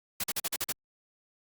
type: noise bursts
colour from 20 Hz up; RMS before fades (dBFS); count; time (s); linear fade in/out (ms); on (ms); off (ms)
white; -31; 7; 0.2-0.724; 5; 38; 43
effects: Opus 48 kbps